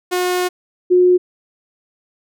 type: tone pair in turn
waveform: sawtooth / sine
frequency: 361.2 / 361.2 Hz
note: F#4 / F#4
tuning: -42 / -42 cents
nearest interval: unison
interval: 0 cents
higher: neither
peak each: -12 / -8 dBFS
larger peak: second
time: 0.11-0.49 / 0.9-1.18 s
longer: first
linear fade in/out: 20 ms
effects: none